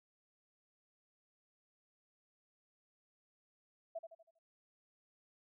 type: tone with echo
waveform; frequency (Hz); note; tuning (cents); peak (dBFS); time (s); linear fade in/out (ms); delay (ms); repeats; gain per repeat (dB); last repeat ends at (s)
sine; 660; E5; +2; -39; 3.95-3.99; 10; 80; 5; -7; 4.39
effects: none